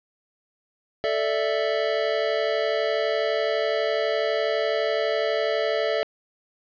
square chord, A suspended fourth, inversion none, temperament equal, 440 / 587.3 / 659.3 Hz, A4 / D5 / E5, 0 / 0 / 0 cents, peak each -27 dBFS, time 1.04-6.03 s, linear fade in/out 0 ms, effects resampled to 11025 Hz + 10-bit

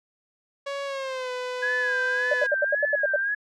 sawtooth tone with pitch glide, 559 to 500.9 Hz, C#5 to B4, +14 to +24 cents, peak -25 dBFS, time 0.66-2.47 s, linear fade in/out 10 ms, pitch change -190 cents, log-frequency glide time 0.85-1.31 s
sine tone with vibrato, 1646 Hz, G#6, 16 cents flat, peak -23 dBFS, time 1.62-3.35 s, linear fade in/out 10 ms, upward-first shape sine, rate 1.8 Hz, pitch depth 90 cents each way
sine tone bursts, 589 Hz, D5, 5 cents sharp, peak -19 dBFS, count 9, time 2.31-3.162 s, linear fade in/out 5 ms, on 28 ms, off 75 ms
effects low-pass 5000 Hz 12 dB/octave

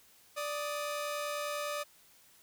sawtooth tone pair together, 587.3 / 1244.5 Hz, D5 / D#6, 0 / 0 cents, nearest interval octave + minor second, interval 1300 cents, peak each -32 / -36 dBFS, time 0.36-1.84 s, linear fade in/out 20 ms, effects white hiss -62 dBFS RMS until 2.42 s

